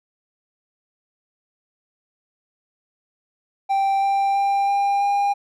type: tone with pitch steps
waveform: triangle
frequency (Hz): 784 / 789.5 / 794.9 / 800.5 / 806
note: G5 / G5 / G5 / G5 / G5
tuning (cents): 0 / +12 / +24 / +36 / +48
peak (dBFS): -15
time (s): 3.69-5.34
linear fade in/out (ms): 20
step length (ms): 330
effects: none